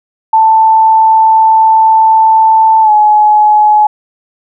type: tone with pitch glide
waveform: sine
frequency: 884 to 846.5 Hz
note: A5 to G#5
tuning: +8 to +33 cents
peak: -3 dBFS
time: 0.33-3.87 s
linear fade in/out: 5 ms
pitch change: -75 cents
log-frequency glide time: 2.82-2.91 s
effects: none